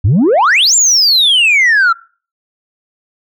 sine exponential two-way sweep, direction up then down, 84.5 to 7459 to 1317 Hz, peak -4 dBFS, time 0.04-1.93 s, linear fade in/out 10 ms, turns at 0.75 s, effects noise-tail reverb RT60 0.4 s tail -24 dB re dry + tanh soft clip ceiling -5 dBFS

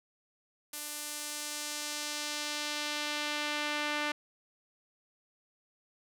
sawtooth tone with band-pass filter sweep, 296.8 Hz, D4, 18 cents sharp, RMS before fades -36 dBFS, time 0.73-4.12 s, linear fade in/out 5 ms, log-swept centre 11000 to 2200 Hz, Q 0.9, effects none

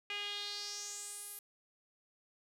sawtooth tone with band-pass filter sweep, 409.5 Hz, G#4, 24 cents flat, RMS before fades -43 dBFS, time 0.1-1.39 s, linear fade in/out 2 ms, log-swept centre 2600 to 12000 Hz, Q 4, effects none

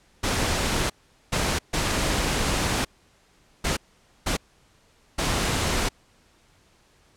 pink noise bursts at uneven times, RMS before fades -24 dBFS, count 6, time 0.23-0.9 / 1.32-1.59 / 1.73-2.85 / 3.64-3.77 / 4.26-4.37 / 5.18-5.89 s, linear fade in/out 10 ms, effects pink hiss -60 dBFS RMS until 7.16 s + low-pass 9000 Hz 12 dB/octave

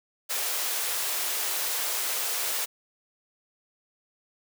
white high-pass noise, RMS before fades -29 dBFS, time 0.29-2.66 s, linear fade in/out 20 ms, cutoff 400 Hz, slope 24 dB/octave, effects none

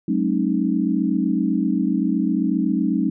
sine tone cluster, 187 / 214.8 / 269 / 309.6 Hz, F#3 / A3 / C4 / D#4, +19 / -41 / +48 / -9 cents, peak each -23 dBFS, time 0.08-3.1 s, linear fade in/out 5 ms, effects none

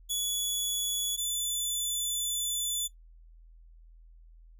15% pulse tone pair in turn, 3400 / 3490 Hz, G#7 / A7, +40 / -15 cents, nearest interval unison, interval 45 cents, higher second, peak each -22 dBFS, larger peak neither, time 0.09-1.17 / 1.17-2.88 s, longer second, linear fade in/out 20 ms, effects noise-tail reverb RT60 0.1 s tail -17 dB re dry + added 41 Hz sine -51 dBFS peak until 4.59 s

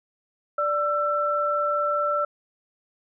sine tone pair together, 587.3 / 1337.6 Hz, D5 / E6, 0 / +25 cents, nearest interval octave + major second, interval 1425 cents, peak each -25 / -23 dBFS, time 0.58-2.25 s, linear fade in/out 5 ms, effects none

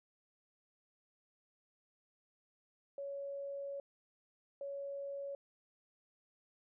sine tone bursts at uneven times, 559 Hz, C#5, 14 cents sharp, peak -40 dBFS, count 2, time 2.98-3.8 / 4.61-5.35 s, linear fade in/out 2 ms, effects none

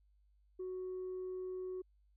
sine tone, 370 Hz, F#4, in tune, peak -38 dBFS, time 0.59-1.82 s, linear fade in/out 10 ms, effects tanh soft clip ceiling -37 dBFS + added 50 Hz sine -67 dBFS peak until 2.16 s

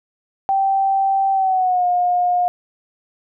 sine tone with pitch glide, 779 to 714.3 Hz, G5 to F5, -11 to +39 cents, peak -14 dBFS, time 0.49-2.48 s, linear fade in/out 0 ms, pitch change -150 cents, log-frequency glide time 1.32-1.86 s, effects none

